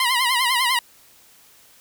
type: tone with vibrato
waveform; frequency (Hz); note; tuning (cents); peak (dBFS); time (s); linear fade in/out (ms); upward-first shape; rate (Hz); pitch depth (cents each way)
15% pulse; 1001; B5; +23; -11; 0-0.79; 2; sine; 10; 100
effects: white hiss -52 dBFS RMS until 1.8 s